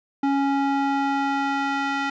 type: tone with band-pass filter sweep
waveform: square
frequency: 277.2 Hz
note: C#4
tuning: in tune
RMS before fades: -23 dBFS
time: 0.23-2.1 s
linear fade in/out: 5 ms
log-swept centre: 570 to 1600 Hz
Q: 1
effects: resampled to 16000 Hz